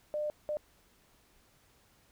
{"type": "tone bursts at uneven times", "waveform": "sine", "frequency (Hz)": 600, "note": "D5", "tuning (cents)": 37, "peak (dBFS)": -31, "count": 2, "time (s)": [[0.14, 0.3], [0.49, 0.57]], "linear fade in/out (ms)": 0, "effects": ["pink hiss -66 dBFS RMS until 2.11 s"]}